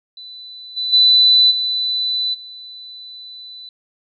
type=tone with level steps; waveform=sine; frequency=3992 Hz; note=B7; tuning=18 cents sharp; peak=-33 / -19 / -8 / -17 / -33 dBFS; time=0.17-3.69 s; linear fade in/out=2 ms; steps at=0.76 / 0.92 / 1.5 / 2.33 s; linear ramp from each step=20 ms; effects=none